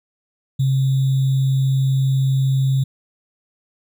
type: tone with sample-and-hold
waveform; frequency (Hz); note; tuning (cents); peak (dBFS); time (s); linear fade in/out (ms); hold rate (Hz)
sine; 133.8; C3; +39; -14; 0.59-2.84; 10; 3675
effects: none